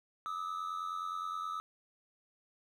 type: tone pair together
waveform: triangle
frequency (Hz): 1200 / 1289.5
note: D6 / E6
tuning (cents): +37 / -39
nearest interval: minor second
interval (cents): 124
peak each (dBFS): -39 / -36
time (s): 0.26-1.6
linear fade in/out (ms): 0
effects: none

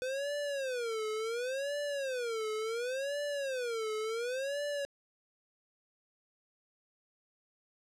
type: tone with vibrato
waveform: square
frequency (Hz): 501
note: B4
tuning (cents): +25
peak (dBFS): -34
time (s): 0.02-4.85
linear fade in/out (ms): 0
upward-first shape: sine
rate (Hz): 0.7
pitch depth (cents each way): 260
effects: low-pass 9000 Hz 12 dB/octave

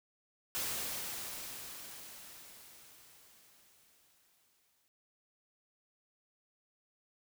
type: noise with exponential decay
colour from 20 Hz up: white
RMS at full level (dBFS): -36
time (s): 0.55-4.88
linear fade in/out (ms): 0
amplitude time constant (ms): 940
effects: none

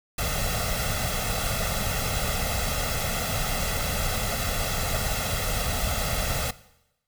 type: noise with comb filter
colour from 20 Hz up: pink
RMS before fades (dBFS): -27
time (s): 0.18-6.51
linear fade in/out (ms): 5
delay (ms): 1.5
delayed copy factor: +0.75
effects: noise-tail reverb RT60 0.9 s tail -18 dB re dry

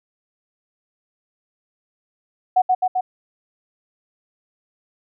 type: tone with echo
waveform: sine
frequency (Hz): 740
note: F#5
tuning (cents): 0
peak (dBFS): -11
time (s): 2.56-2.62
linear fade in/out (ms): 10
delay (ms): 130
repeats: 3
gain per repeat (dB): -2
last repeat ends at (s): 3.01
effects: none

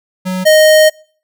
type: tone pair in turn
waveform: square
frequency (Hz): 185 / 621.1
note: F#3 / D#5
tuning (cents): 0 / -3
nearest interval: octave + major sixth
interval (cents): 2097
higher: second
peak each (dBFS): -16 / -5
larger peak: second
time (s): 0.25-0.45 / 0.45-0.9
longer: second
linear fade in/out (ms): 20
effects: noise-tail reverb RT60 0.5 s tail -26 dB re dry

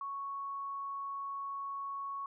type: tone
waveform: sine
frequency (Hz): 1108.7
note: C#6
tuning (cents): 0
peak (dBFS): -37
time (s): 0.01-2.26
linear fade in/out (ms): 2
effects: none

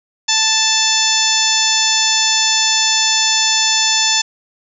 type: harmonic tone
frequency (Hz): 880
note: A5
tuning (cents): 0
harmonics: 1 / 2 / 3 / 4 / 5 / 6 / 7 / 8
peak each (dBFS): -23 / -23 / -22 / -18 / -22 / -18 / -20 / -20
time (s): 0.28-4.22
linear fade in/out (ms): 10
effects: none

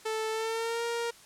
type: tone with pitch glide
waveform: sawtooth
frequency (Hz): 439.4 to 468.2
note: A4 to A#4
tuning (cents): -2 to +8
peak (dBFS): -26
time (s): 0.05-1.11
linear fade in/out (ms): 10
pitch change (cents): +110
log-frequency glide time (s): 0.3-0.84
effects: white hiss -54 dBFS RMS until 1.25 s + low-pass 10000 Hz 12 dB/octave

